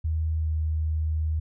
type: tone with pitch glide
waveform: sine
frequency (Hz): 79.4 to 78.4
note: D#2 to D#2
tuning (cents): +36 to +14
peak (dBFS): -23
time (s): 0.04-1.4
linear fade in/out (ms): 10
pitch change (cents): -22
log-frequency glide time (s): 0.38-0.48
effects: none